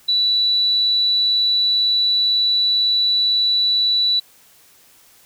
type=tone; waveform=sine; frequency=3951 Hz; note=B7; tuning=in tune; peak=-14 dBFS; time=0.08-4.2 s; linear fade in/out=10 ms; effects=white hiss -51 dBFS RMS until 5.25 s